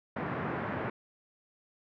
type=band-pass noise; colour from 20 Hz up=pink; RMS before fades=-35 dBFS; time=0.16-0.9 s; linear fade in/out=5 ms; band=110 to 1900 Hz; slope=24 dB/octave; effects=none